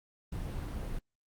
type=noise; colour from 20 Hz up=brown; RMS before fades=-37 dBFS; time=0.32-0.99 s; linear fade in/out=5 ms; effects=Opus 24 kbps